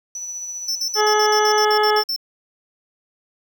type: tone with tremolo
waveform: sine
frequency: 5940 Hz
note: F#8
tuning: 6 cents sharp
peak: -26 dBFS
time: 0.15-1.65 s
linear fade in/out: 2 ms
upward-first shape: sine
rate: 15 Hz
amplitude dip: 30%
type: tone bursts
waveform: square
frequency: 5370 Hz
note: E8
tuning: 31 cents sharp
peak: -21 dBFS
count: 12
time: 0.68-2.163 s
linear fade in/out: 5 ms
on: 75 ms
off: 53 ms
type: harmonic tone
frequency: 423.9 Hz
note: G#4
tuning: 35 cents sharp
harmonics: 1 / 2 / 3 / 4 / 5 / 7 / 8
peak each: -18 / -19 / -22 / -25 / -32 / -32 / -32 dBFS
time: 0.95-2.04 s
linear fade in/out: 50 ms
effects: 8-bit